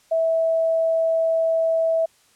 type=tone; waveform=sine; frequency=653 Hz; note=E5; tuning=17 cents flat; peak=-17 dBFS; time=0.11-2.06 s; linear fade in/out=10 ms; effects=white hiss -58 dBFS RMS until 2.35 s + low-pass 10000 Hz 12 dB/octave